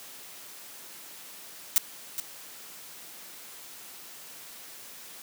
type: noise with echo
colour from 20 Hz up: blue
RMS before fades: -20 dBFS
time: 1.76-1.78 s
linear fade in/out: 0 ms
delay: 420 ms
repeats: 1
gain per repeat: -11 dB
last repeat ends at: 2.2 s
effects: white hiss -46 dBFS RMS until 5.22 s + high-pass 150 Hz 12 dB/octave